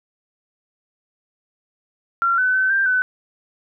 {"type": "tone with pitch steps", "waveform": "sine", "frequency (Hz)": [1373, 1508, 1526, 1581, 1506], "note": ["F6", "F#6", "G6", "G6", "F#6"], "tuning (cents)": [-30, 32, -47, 14, 30], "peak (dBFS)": -15, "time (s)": [2.22, 3.02], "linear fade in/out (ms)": 0, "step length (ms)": 160, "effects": []}